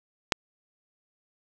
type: click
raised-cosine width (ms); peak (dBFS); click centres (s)
0.2; -3; 0.322
effects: none